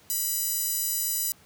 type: tone with high-pass filter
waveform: 10% pulse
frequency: 987.8 Hz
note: B5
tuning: in tune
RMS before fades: -28 dBFS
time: 0.1-1.32 s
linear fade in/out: 0 ms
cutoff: 9600 Hz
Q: 4.2
effects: pink hiss -56 dBFS RMS until 1.45 s + high-pass 80 Hz 12 dB/octave